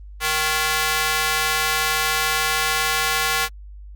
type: tone with high-pass filter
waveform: square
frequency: 155.56 Hz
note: D#3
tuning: in tune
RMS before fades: -21 dBFS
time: 0.2-3.49 s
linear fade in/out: 50 ms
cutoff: 1300 Hz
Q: 0.86
effects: added 50 Hz sine -36 dBFS peak until 3.95 s + Opus 32 kbps